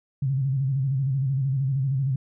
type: tone with vibrato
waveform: sine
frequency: 134.7 Hz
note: C#3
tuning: 49 cents flat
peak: -21 dBFS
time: 0.22-2.16 s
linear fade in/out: 5 ms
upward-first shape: square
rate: 13 Hz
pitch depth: 69 cents each way
effects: none